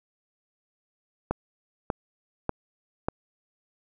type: click train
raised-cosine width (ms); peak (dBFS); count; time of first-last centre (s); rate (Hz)
1; -11; 4; 1.31-3.085; 1.69
effects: none